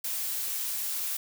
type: noise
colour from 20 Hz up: blue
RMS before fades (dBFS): -32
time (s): 0.04-1.17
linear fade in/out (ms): 5
effects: none